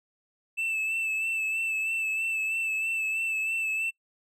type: tone with vibrato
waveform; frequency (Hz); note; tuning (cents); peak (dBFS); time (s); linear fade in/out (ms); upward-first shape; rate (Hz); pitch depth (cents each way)
triangle; 2640; E7; +2; -25; 0.57-3.91; 20; sine; 3.1; 29
effects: noise-tail reverb RT60 0.1 s tail -25 dB re dry